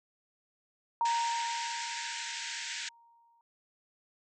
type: tone with exponential decay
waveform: sine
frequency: 932.3 Hz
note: A#5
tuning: in tune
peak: -25 dBFS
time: 1.01-3.41 s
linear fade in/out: 1 ms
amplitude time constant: 520 ms
type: band-pass noise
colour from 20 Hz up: pink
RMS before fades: -39 dBFS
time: 1.05-2.89 s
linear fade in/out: 5 ms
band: 1500 to 7900 Hz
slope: 96 dB/octave
effects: none